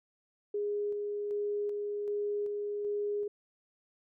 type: tone with tremolo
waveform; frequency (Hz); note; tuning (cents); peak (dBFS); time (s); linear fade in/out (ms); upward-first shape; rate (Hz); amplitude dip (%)
sine; 412.3; G#4; -13; -30; 0.54-3.28; 5; square; 1.3; 25
effects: none